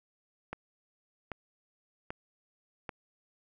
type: click train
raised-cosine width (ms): 0.5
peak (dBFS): -22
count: 4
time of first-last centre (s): 0.53-2.892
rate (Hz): 1.27
effects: none